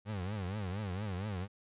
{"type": "tone with vibrato", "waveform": "30% pulse", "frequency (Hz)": 98, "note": "G2", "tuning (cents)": 0, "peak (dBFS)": -33, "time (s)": [0.05, 1.48], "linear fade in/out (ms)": 50, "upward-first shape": "triangle", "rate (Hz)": 4.3, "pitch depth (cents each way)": 210, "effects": ["resampled to 8000 Hz"]}